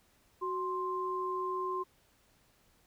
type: tone pair together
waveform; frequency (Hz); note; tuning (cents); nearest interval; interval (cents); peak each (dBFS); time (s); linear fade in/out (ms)
sine; 370.9 / 1049; F#4 / C6; +4 / +4; octave + tritone; 1800; -36 / -34; 0.41-1.84; 20
effects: pink hiss -68 dBFS RMS until 2.86 s